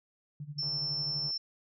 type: tone with tremolo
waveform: sine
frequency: 146.83 Hz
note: D3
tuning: in tune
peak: -36 dBFS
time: 0.4-1.3 s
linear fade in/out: 2 ms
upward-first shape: sine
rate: 12 Hz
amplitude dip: 85%
type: tone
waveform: sine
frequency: 5360 Hz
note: E8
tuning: 28 cents sharp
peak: -31 dBFS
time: 0.58-1.38 s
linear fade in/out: 10 ms
type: click train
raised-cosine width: 1 ms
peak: -39 dBFS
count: 78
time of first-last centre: 0.63-1.305 s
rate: 114 Hz
effects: none